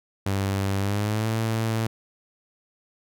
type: tone with pitch glide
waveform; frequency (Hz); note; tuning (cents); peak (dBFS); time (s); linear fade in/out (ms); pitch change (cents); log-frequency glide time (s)
sawtooth; 98 to 111.92; G2 to A2; 0 to +30; -19; 0.26-1.87; 5; +230; 0.78-1.31
effects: none